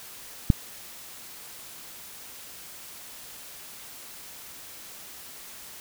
click, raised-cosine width 5 ms, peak -4 dBFS, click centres 0.502 s, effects white hiss -44 dBFS RMS until 5.8 s

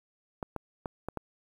clicks, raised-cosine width 1 ms, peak -20 dBFS, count 5, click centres 0.428 / 0.563 / 0.858 / 1.086 / 1.173 s, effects 9-bit

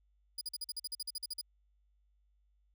sawtooth tone bursts, 4906 Hz, D#8, 25 cents flat, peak -34 dBFS, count 14, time 0.38-1.413 s, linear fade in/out 5 ms, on 32 ms, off 45 ms, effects added 50 Hz sine -69 dBFS peak until 2.74 s

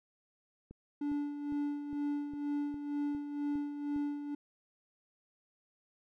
click train, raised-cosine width 3 ms, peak -37 dBFS, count 9, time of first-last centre 0.71-3.962 s, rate 2.46 Hz
triangle tone with tremolo, 290 Hz, D4, 22 cents flat, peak -29 dBFS, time 1.01-4.35 s, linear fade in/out 5 ms, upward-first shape sine, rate 2.1 Hz, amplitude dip 60%
effects none

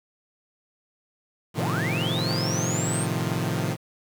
sawtooth chord, F dominant seventh, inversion first, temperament equal, 110 / 130.81 / 155.56 / 174.61 Hz, A2 / C3 / Eb3 / F3, 0 / 0 / 0 / 0 cents, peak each -26 dBFS, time 1.54-3.77 s, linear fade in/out 50 ms
sine linear sweep, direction up, 293.7 to 8810 Hz, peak -29 dBFS, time 1.56-3.07 s, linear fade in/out 50 ms
effects 8-bit

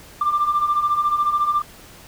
sine beating tone pair, 1176 / 1190 Hz, D6 / D6, +2 / +22 cents, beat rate 14 Hz, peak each -22 / -17 dBFS, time 0.21-1.62 s, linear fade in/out 5 ms, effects tanh soft clip ceiling -11 dBFS + pink hiss -44 dBFS RMS until 2.07 s

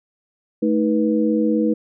sine tone cluster, 218.5 / 314.4 / 486.3 Hz, A3 / D#4 / B4, -12 / +18 / -27 cents, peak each -19 / -19 / -22 dBFS, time 0.62-1.74 s, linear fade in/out 10 ms, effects none

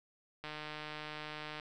click train, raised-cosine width 0.3 ms, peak -27 dBFS, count 177, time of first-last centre 0.44-1.598 s, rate 152 Hz, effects none

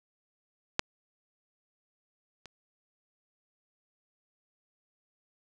clicks, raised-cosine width 0.2 ms, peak -7 / -29 dBFS, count 2, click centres 0.794 / 2.457 s, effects resampled to 24000 Hz + 8-bit

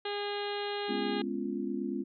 harmonic tone, 408.7 Hz, G#4, 28 cents flat, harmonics 1 / 2 / 3 / 4 / 5 / 6 / 7 / 8 / 9 / 10, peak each -35 / -39 / -46 / -44 / -47 / -49 / -45 / -45 / -47 / -46 dBFS, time 0.05-1.22 s, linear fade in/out 5 ms
sine chord, C# dominant seventh, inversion second, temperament just, 207.9 / 249.5 / 277.2 / 346.5 Hz, G#3 / B3 / C#4 / E#4, +2 / +18 / 0 / -14 cents, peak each -37 dBFS, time 0.88-2.04 s, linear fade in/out 20 ms
effects none

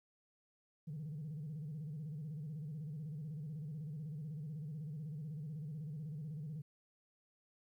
sine tone with vibrato, 151.5 Hz, D#3, 46 cents flat, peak -40 dBFS, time 0.87-6.62 s, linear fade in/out 10 ms, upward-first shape square, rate 16 Hz, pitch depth 110 cents each way, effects tanh soft clip ceiling -39 dBFS + 13-bit

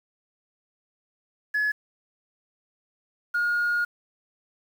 sine tone pair in turn, 1700 / 1429.5 Hz, G#6 / F6, +40 / +40 cents, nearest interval minor third, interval 300 cents, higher first, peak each -20 dBFS, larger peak neither, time 1.54-1.72 / 3.34-3.85 s, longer second, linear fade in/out 10 ms, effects tanh soft clip ceiling -19 dBFS + 8-bit

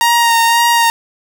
sawtooth tone with vibrato, 932.3 Hz, A#5, in tune, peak -5 dBFS, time 0.01-0.9 s, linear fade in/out 0 ms, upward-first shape sine, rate 1.9 Hz, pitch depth 21 cents each way, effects none

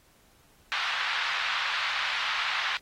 pink band-pass noise, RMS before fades -30 dBFS, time 0.72-2.77 s, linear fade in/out 0 ms, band 1100 to 3800 Hz, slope 24 dB/octave, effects pink hiss -62 dBFS RMS until 2.81 s + AAC 48 kbps

